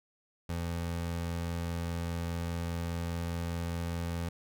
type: tone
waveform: 25% pulse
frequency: 84.9 Hz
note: F2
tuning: 48 cents flat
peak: -29 dBFS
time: 0.49-4.29 s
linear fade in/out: 5 ms
effects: none